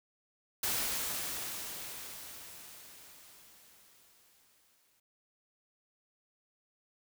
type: noise with exponential decay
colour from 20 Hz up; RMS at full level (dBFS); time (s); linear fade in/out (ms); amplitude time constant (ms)
white; -32; 0.63-5; 5; 950
effects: none